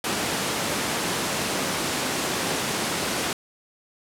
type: high-pass noise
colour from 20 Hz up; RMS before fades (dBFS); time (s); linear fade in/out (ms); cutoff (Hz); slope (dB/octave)
pink; -26; 0.04-3.33; 2; 180; 12
effects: low-pass 11000 Hz 12 dB/octave